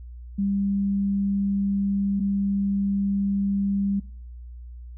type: tone pair in turn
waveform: sine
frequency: 198.5 / 198.5 Hz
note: G3 / G3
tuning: +22 / +22 cents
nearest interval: unison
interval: 0 cents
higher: neither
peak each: -21 dBFS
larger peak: neither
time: 0.38-2.2 / 2.2-4 s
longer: first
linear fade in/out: 10 ms
effects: noise-tail reverb RT60 0.5 s tail -23 dB re dry + added 60 Hz sine -37 dBFS peak until 4.97 s